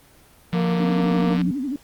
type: harmonic tone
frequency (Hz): 233.1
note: A#3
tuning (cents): 0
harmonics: 1 / 2 / 3 / 4 / 5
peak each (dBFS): -29 / -26 / -32 / -37 / -35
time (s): 0.52-1.38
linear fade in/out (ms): 50
type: click train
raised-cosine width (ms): 0.3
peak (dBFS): -17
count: 132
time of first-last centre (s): 0.53-1.415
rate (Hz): 148
type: tone with pitch glide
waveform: sine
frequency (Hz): 175.5 to 178.46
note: F3 to F3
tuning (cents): +9 to +38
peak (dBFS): -19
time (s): 0.53-1.51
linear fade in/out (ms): 2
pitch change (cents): +29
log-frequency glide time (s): 0.78-0.89
type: tone with vibrato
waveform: sine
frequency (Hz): 270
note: C#4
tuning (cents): -45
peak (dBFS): -23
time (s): 0.8-1.76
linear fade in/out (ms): 2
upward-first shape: sine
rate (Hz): 12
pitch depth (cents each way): 160
effects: pink hiss -52 dBFS RMS until 1.83 s + Opus 24 kbps